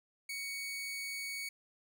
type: tone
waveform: sawtooth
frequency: 2234 Hz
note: C#7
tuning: 13 cents sharp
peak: -35 dBFS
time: 0.29-1.49 s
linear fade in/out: 5 ms
effects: 12-bit